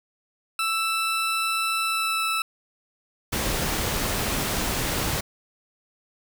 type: tone with pitch glide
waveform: 20% pulse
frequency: 1323 to 1313.9 Hz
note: E6 to E6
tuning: +6 to -6 cents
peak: -18 dBFS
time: 0.59-2.42 s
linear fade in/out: 2 ms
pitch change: -12 cents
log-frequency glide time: 1.84-2.23 s
type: noise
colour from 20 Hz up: pink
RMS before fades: -26 dBFS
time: 3.32-5.21 s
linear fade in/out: 10 ms
effects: none